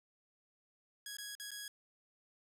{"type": "tone with dropouts", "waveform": "10% pulse", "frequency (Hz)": 1661.2, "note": "G#6", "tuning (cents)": 0, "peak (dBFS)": -35, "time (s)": [1.06, 1.68], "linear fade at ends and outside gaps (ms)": 2, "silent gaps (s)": [[1.169, 1.184], [1.352, 1.398], [1.507, 1.515]], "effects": []}